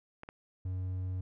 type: clicks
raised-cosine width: 0.5 ms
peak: -29 dBFS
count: 2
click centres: 0.234 / 0.289 s
type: tone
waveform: triangle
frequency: 92.5 Hz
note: F#2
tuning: in tune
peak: -31 dBFS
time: 0.65-1.21 s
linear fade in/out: 5 ms
effects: none